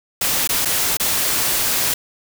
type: noise with dropouts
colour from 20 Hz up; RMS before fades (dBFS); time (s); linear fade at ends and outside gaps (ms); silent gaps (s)
white; -19; 0.21-1.94; 5; 0.475-0.491 / 0.65-0.655 / 0.971-0.998
effects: none